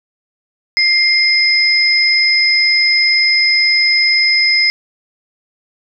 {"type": "tone pair together", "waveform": "sine", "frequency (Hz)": [2100, 5081], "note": ["C7", "D#8"], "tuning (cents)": [6, 35], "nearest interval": "octave + minor third", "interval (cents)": 1529, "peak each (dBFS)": -12, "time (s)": [0.77, 4.7], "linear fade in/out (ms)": 0, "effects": []}